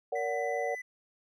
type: chord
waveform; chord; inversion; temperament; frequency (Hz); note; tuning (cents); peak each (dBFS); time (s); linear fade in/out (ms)
sine; Bb augmented; none; equal with one note detuned; 466.2 / 572.9 / 740; Bb4 / D5 / F#5; 0 / -43 / 0; -34; 0.12-0.75; 5
type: tone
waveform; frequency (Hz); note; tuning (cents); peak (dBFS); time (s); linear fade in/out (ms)
triangle; 1999; B6; +20; -36; 0.15-0.82; 10
effects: none